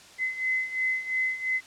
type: beating tone pair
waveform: sine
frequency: 2039 / 2041.9 Hz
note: C7 / C7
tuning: -45 / -43 cents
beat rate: 2.9 Hz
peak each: -31 / -27 dBFS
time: 0.18-1.61 s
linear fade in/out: 50 ms
effects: white hiss -50 dBFS RMS until 1.66 s + low-pass 7000 Hz 12 dB/octave